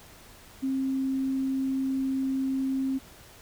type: tone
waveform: sine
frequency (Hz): 266.4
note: C4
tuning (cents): +31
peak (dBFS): -25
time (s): 0.62-2.99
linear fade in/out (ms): 20
effects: pink hiss -51 dBFS RMS until 3.41 s